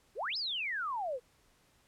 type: exponential two-way sweep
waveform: sine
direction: up then down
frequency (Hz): 347.2 to 5274 to 466.4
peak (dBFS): -33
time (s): 0.15-1.2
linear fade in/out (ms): 50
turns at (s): 0.37
effects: pink hiss -68 dBFS RMS until 1.87 s + low-pass 12000 Hz 12 dB/octave